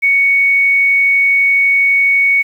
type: tone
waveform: sine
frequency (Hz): 2227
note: C#7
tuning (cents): +7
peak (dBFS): -8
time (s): 0.02-2.43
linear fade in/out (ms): 20
effects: 7-bit